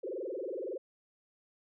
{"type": "tone with frequency modulation", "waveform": "sine", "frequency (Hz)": 446.3, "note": "A4", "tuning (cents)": 25, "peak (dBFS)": -35, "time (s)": [0.03, 0.78], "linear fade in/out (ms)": 10, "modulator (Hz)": 21.7, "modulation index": 4.6, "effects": []}